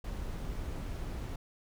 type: noise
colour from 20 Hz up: brown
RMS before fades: -38 dBFS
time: 0.04-1.36 s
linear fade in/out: 5 ms
effects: none